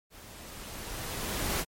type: noise with level ramp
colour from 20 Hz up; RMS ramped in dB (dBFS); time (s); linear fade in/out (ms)
pink; -50 to -29; 0.1-1.65; 50
effects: MP3 64 kbps